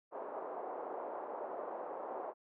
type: band-pass noise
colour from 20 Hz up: pink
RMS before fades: -43 dBFS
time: 0.11-2.34 s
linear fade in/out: 50 ms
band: 420 to 960 Hz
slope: 24 dB/octave
effects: none